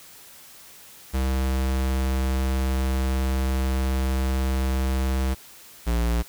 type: tone pair in turn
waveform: square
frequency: 65.6 / 58.44 Hz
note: C2 / A#1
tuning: +5 / +5 cents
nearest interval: major second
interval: 200 cents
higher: first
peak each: -22 / -21 dBFS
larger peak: second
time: 1.13-5.35 / 5.86-6.23 s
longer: first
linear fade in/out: 20 ms
effects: white hiss -47 dBFS RMS until 6.28 s